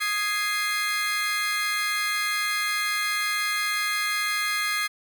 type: chord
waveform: 30% pulse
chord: Ab major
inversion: second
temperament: equal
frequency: 1244.5 / 1661.2 / 2093 Hz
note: Eb6 / Ab6 / C7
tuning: 0 / 0 / 0 cents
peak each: -27 / -27 / -24 dBFS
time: 0-4.88 s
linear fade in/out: 20 ms
effects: none